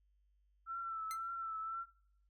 sine tone with vibrato, 1335 Hz, E6, 22 cents sharp, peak -39 dBFS, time 0.66-1.86 s, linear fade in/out 50 ms, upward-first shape triangle, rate 1.9 Hz, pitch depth 44 cents each way
10% pulse tone with exponential decay, 2069 Hz, C7, 20 cents flat, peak -32 dBFS, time 1.11-1.2 s, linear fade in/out 0 ms, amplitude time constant 19 ms
effects noise-tail reverb RT60 0.7 s tail -24 dB re dry + added 50 Hz sine -70 dBFS peak until 2.29 s

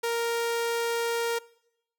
sawtooth tone, 466.2 Hz, A#4, in tune, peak -22 dBFS, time 0.03-1.39 s, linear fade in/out 10 ms, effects noise-tail reverb RT60 0.8 s tail -22 dB re dry

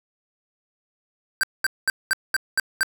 square tone bursts, 1563 Hz, G6, 6 cents flat, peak -18 dBFS, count 7, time 1.41-2.831 s, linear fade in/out 0 ms, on 23 ms, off 210 ms, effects none

